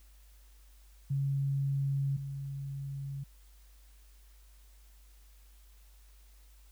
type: tone pair in turn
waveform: sine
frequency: 138.3 / 138.3 Hz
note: C#3 / C#3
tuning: -4 / -4 cents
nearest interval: unison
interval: 0 cents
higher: neither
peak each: -28 / -36 dBFS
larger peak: first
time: 1.1-2.17 / 2.17-3.24 s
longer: neither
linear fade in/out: 10 ms
effects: added 50 Hz sine -55 dBFS peak until 6.71 s + white hiss -66 dBFS RMS until 6.71 s